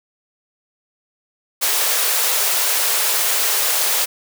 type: high-pass noise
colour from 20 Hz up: white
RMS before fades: -18 dBFS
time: 1.61-4.06 s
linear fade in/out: 20 ms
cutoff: 400 Hz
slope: 48 dB/octave
effects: none